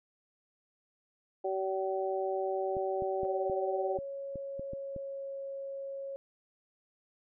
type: harmonic tone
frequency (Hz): 190.8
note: G3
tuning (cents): -47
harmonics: 2 / 3 / 4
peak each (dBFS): -33 / -35 / -36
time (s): 1.44-3.98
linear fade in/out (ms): 10
type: clicks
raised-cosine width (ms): 3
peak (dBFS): -30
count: 9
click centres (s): 2.768 / 3.022 / 3.233 / 3.498 / 3.988 / 4.357 / 4.595 / 4.734 / 4.963
type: tone with pitch glide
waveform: sine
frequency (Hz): 554.4 to 548.3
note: C#5 to C#5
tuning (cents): 0 to -19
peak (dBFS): -37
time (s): 3.25-6.16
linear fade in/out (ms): 0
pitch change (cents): -19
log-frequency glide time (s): 3.72-5.38
effects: none